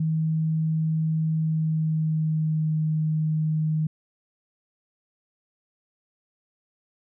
sine tone with pitch glide, 158.8 to 156.07 Hz, D#3 to D#3, +36 to +6 cents, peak -21 dBFS, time 0-3.87 s, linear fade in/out 5 ms, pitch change -30 cents, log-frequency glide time 1.34-2.73 s, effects none

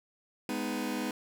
sawtooth chord, G# minor, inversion none, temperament just, 207.7 / 249.2 / 311.5 Hz, G#3 / B3 / D#4, 0 / +16 / +2 cents, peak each -33 / -31 / -32 dBFS, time 0.49-1.11 s, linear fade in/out 2 ms, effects none

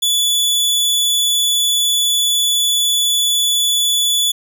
sawtooth tone, 3446 Hz, A7, 37 cents flat, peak -10 dBFS, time 0.02-4.32 s, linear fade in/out 10 ms, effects none

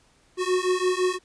square beating tone pair, 363.8 / 369.7 Hz, F#4 / F#4, -29 / -1 cents, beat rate 5.9 Hz, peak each -25 dBFS, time 0.37-1.19 s, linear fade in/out 50 ms, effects pink hiss -61 dBFS RMS until 1.24 s + resampled to 22050 Hz

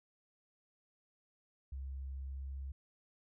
sine tone with pitch glide, 67.2 to 67.75 Hz, C2 to C#2, +47 to -39 cents, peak -40 dBFS, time 1.72-2.72 s, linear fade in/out 5 ms, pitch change +14 cents, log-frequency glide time 2.15-2.58 s, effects none

